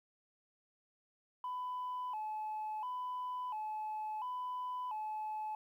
sine tone with vibrato, 927 Hz, A#5, 10 cents flat, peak -36 dBFS, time 1.44-5.55 s, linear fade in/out 2 ms, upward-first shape square, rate 0.72 Hz, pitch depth 130 cents each way, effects tanh soft clip ceiling -35 dBFS + 12-bit

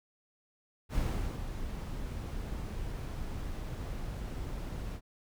brown noise with ADSR envelope, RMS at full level -30 dBFS, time 0.89-5.01 s, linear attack 63 ms, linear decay 430 ms, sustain -8 dB, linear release 62 ms, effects none

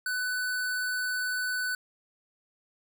square tone, 1497 Hz, F#6, 20 cents sharp, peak -29 dBFS, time 0.06-1.75 s, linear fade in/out 2 ms, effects none

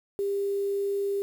sine tone with quantisation, 399.2 Hz, G4, 32 cents sharp, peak -25 dBFS, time 0.19-1.22 s, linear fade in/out 0 ms, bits 8, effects none

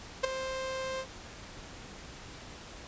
sawtooth tone with ADSR envelope, 525 Hz, C5, 6 cents sharp, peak -18 dBFS, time 0.23-1.06 s, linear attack 14 ms, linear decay 8 ms, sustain -12 dB, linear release 62 ms, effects pink hiss -47 dBFS RMS until 2.87 s + resampled to 16000 Hz

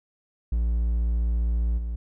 triangle tone with level steps, 57.5 Hz, A#1, 23 cents flat, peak -19 / -25 dBFS, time 0.52-1.96 s, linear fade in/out 5 ms, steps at 1.77 s, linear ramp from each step 20 ms, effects none

